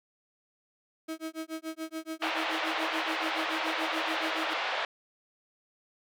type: tone with tremolo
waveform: 35% pulse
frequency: 320 Hz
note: D#4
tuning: 49 cents sharp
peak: -31 dBFS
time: 1.08-4.54 s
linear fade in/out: 10 ms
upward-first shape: sine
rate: 7 Hz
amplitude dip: 100%
type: band-pass noise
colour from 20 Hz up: pink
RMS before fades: -32 dBFS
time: 2.22-4.85 s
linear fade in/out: 2 ms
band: 600 to 3600 Hz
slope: 24 dB/octave
effects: none